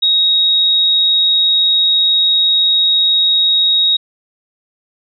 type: tone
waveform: sine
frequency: 3777 Hz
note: A#7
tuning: 22 cents sharp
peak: -9 dBFS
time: 0.02-3.97 s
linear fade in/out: 10 ms
effects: none